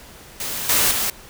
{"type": "noise with level steps", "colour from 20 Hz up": "white", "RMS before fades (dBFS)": [-27, -17, -22], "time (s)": [0.4, 1.1], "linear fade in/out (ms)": 2, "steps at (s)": [0.69, 0.91], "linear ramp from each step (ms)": 2, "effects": ["pink hiss -43 dBFS RMS until 1.29 s"]}